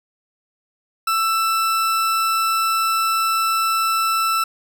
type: tone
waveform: 40% pulse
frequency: 1327 Hz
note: E6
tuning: 11 cents sharp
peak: -16 dBFS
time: 1.07-4.44 s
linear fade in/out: 5 ms
effects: none